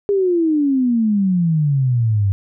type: exponential sweep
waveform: sine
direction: down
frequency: 410 to 95.8 Hz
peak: -13 dBFS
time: 0.09-2.32 s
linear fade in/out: 0 ms
effects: none